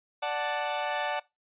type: chord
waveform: sawtooth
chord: D major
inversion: none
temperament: equal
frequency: 587.3 / 740 / 880 Hz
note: D5 / F#5 / A5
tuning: 0 / 0 / 0 cents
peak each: -29 dBFS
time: 0.22-1.2 s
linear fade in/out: 10 ms
effects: noise-tail reverb RT60 0.2 s tail -21 dB re dry + resampled to 8000 Hz